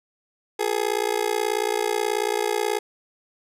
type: tone with amplitude modulation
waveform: 30% pulse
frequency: 420.6 Hz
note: G#4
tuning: 22 cents sharp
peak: -15 dBFS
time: 0.59-2.79 s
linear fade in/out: 10 ms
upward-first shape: sine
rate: 58.4 Hz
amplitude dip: 100%
effects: resampled to 32000 Hz